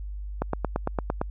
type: click train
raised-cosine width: 1 ms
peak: -11 dBFS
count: 8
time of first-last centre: 0.42-1.215 s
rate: 8.81 Hz
effects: added 50 Hz sine -32 dBFS peak until 1.3 s